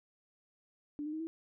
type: tone with pitch steps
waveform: sine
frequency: 293.7 / 304.1 / 314.8 / 325.9 Hz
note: D4 / D#4 / D#4 / E4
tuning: 0 / -40 / +20 / -20 cents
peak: -36 dBFS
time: 0.99-1.27 s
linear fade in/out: 0 ms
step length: 70 ms
effects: none